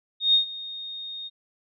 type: tone with ADSR envelope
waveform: sine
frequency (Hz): 3700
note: A#7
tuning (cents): -14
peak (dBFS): -14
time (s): 0.2-1.3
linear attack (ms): 140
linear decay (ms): 110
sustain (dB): -19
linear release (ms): 33
effects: none